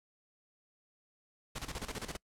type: noise with tremolo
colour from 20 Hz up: pink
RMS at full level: -39 dBFS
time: 1.55-2.17 s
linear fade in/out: 10 ms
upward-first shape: square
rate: 15 Hz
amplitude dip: 75%
effects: noise-tail reverb RT60 0.1 s tail -25 dB re dry + low-pass 10000 Hz 12 dB/octave